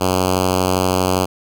5% pulse tone with notch filter, 92.5 Hz, F#2, in tune, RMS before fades -17 dBFS, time 0-1.26 s, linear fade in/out 20 ms, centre 1900 Hz, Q 1.2, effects none

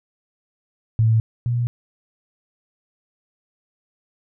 sine tone pair in turn, 111.9 / 120.11 Hz, A2 / B2, +30 / -48 cents, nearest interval minor second, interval 122 cents, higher second, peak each -13 / -18 dBFS, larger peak first, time 0.99-1.2 / 1.46-1.67 s, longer neither, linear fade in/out 0 ms, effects none

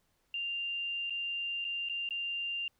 sine tone with dropouts, 2789 Hz, F7, 3 cents flat, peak -33 dBFS, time 0.34-2.68 s, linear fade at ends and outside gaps 2 ms, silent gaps 1.098-1.105 / 1.644-1.649 / 1.888-1.896 / 2.09-2.107 s, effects pink hiss -75 dBFS RMS until 2.79 s

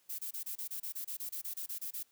violet noise bursts, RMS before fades -40 dBFS, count 16, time 0.09-2.032 s, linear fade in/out 10 ms, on 97 ms, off 26 ms, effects white hiss -71 dBFS RMS until 2.11 s + high-pass 80 Hz 12 dB/octave

